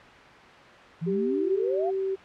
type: exponential sweep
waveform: sine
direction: up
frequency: 157.2 to 740 Hz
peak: -27 dBFS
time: 1.01-1.91 s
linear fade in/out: 20 ms
type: tone with pitch glide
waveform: sine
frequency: 392 to 384.8 Hz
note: G4 to G4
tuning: 0 to -32 cents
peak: -25 dBFS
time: 1.06-2.16 s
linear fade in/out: 20 ms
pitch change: -32 cents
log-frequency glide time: 1.3-1.47 s
effects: white hiss -47 dBFS RMS until 2.24 s + low-pass 2000 Hz 12 dB/octave